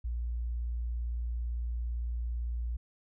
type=tone; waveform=sine; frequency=58.9 Hz; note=A#1; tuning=19 cents sharp; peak=-31 dBFS; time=0.04-2.77 s; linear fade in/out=10 ms; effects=none